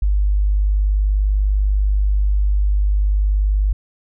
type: tone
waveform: sine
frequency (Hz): 50.2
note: G1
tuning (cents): +42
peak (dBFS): -13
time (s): 0.02-3.73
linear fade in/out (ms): 5
effects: none